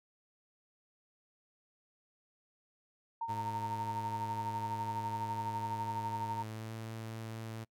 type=tone with tremolo; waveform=sine; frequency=918 Hz; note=A#5; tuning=27 cents flat; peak=-33 dBFS; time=3.21-6.43 s; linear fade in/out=5 ms; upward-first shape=sine; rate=12 Hz; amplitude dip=55%
type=tone with pitch glide; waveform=sawtooth; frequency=108.2 to 111.95 Hz; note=A2 to A2; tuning=-29 to +30 cents; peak=-37 dBFS; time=3.28-7.65 s; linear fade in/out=20 ms; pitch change=+59 cents; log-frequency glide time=6.36-6.75 s
effects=noise-tail reverb RT60 0.1 s tail -26 dB re dry